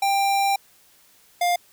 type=tone pair in turn; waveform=square; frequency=791 / 703.8 Hz; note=G5 / F5; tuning=+15 / +13 cents; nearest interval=major second; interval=202 cents; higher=first; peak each=-19 dBFS; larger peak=neither; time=0.02-0.56 / 1.41-1.56 s; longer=first; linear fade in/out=5 ms; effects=white hiss -56 dBFS RMS until 1.72 s